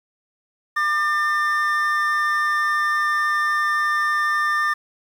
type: tone pair together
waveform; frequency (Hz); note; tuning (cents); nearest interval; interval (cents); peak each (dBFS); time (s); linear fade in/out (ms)
triangle; 1199.4 / 1797; D6 / A6; +36 / +36; perfect fifth; 700; -19; 0.76-4.74; 10
effects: 8-bit